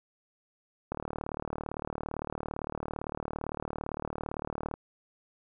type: click train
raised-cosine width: 1 ms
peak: -20 dBFS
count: 145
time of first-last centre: 0.92-4.74 s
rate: 37.7 Hz
effects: none